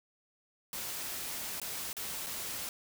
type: noise with dropouts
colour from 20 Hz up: white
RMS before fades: -39 dBFS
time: 0.73-2.69 s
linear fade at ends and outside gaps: 1 ms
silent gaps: 1.6-1.616 / 1.93-1.967 / 2.263-2.267 s
effects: none